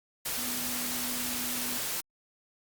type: tone in noise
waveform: sine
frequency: 246.3 Hz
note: B3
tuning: 5 cents flat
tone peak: -40 dBFS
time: 0.37-1.78 s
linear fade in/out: 10 ms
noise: white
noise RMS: -33 dBFS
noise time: 0.25-2.01 s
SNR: -10 dB
effects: Opus 48 kbps